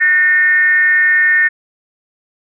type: tone with frequency modulation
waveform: sine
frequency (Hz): 1815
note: A#6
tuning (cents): -47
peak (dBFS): -8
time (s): 0-1.49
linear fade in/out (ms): 20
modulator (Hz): 335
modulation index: 0.48
effects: none